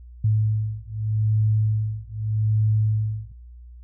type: beating tone pair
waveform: sine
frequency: 107.6 / 108.42 Hz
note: A2 / A2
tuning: -38 / -25 cents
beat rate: 0.82 Hz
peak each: -22 dBFS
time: 0.24-3.32 s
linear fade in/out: 5 ms
effects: noise-tail reverb RT60 0.5 s tail -22 dB re dry + added 60 Hz sine -40 dBFS peak until 3.83 s